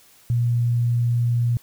sine tone, 119.3 Hz, A#2, 41 cents sharp, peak -17 dBFS, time 0.3-1.57 s, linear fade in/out 0 ms, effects white hiss -53 dBFS RMS until 1.62 s

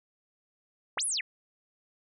sine linear two-way sweep, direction up then down, 94.3 to 11170 to 1627 Hz, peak -28 dBFS, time 0.97-1.21 s, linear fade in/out 5 ms, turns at 1.05 s, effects none

